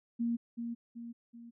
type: tone with echo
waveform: sine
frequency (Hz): 234.4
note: A#3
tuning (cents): +10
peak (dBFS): -29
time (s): 0.19-0.37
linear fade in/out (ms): 20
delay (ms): 380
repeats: 3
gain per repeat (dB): -6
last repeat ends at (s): 1.51
effects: none